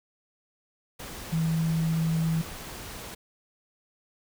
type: tone in noise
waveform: sine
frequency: 162.4 Hz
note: E3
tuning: 26 cents flat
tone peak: -23 dBFS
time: 1.32-2.42 s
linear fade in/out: 10 ms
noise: pink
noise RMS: -40 dBFS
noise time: 0.99-3.15 s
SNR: +14 dB
effects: none